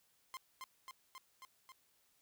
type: tone with echo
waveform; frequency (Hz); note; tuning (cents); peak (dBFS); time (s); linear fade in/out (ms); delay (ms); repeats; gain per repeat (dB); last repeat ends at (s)
sawtooth; 1046.5; C6; 0; -40; 0.34-0.37; 0; 270; 5; -2; 1.72
effects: white hiss -74 dBFS RMS until 2.21 s